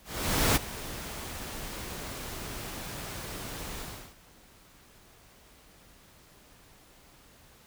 pink noise with ADSR envelope, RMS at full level -23 dBFS, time 0.04-4.16 s, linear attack 520 ms, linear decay 20 ms, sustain -16 dB, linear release 350 ms, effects pink hiss -57 dBFS RMS until 7.66 s

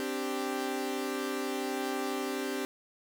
sawtooth chord, C suspended second, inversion none, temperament equal, 261.6 / 293.7 / 392 Hz, C4 / D4 / G4, 0 / 0 / 0 cents, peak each -32 / -34 / -31 dBFS, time 0-2.65 s, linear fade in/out 0 ms, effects none

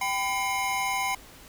square tone cluster, 781 / 1001 / 2143 Hz, G5 / B5 / C7, -7 / +23 / +41 cents, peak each -31 dBFS, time 0.01-1.15 s, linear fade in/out 5 ms, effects pink hiss -49 dBFS RMS until 1.48 s

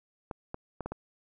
clicks, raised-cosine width 1 ms, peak -22 dBFS, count 5, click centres 0.312 / 0.544 / 0.807 / 0.86 / 0.92 s, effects none

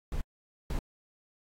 brown noise bursts at uneven times, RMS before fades -31 dBFS, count 2, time 0.12-0.21 / 0.7-0.79 s, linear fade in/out 2 ms, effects AAC 48 kbps

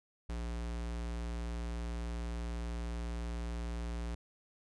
square tone, 58.27 Hz, A#1, in tune, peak -37 dBFS, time 0.29-4.15 s, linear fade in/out 5 ms, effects resampled to 22050 Hz

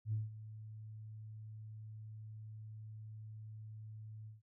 sine tone with ADSR envelope, 108.5 Hz, A2, 24 cents flat, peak -32 dBFS, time 0.05-4.42 s, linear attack 76 ms, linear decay 170 ms, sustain -15 dB, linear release 150 ms, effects tanh soft clip ceiling -28 dBFS

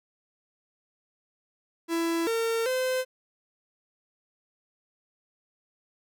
45% pulse tone with pitch steps, 333.2 / 456.1 / 514 Hz, E4 / A#4 / C5, +19 / -38 / -31 cents, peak -25 dBFS, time 1.88-3.05 s, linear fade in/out 50 ms, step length 390 ms, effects none

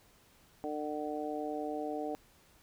harmonic tone, 150.3 Hz, D3, 40 cents sharp, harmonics 2 / 3 / 4 / 5, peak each -39 / -40 / -41 / -40 dBFS, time 0.64-2.15 s, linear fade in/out 0 ms, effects pink hiss -64 dBFS RMS until 2.62 s

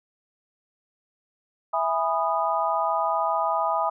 sine chord, E major seventh, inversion none, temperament just, 659.3 / 824.1 / 988.9 / 1236.1 Hz, E5 / G#5 / B5 / D#6, 0 / -14 / +2 / -12 cents, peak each -27 dBFS, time 1.73-3.9 s, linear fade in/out 10 ms, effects none

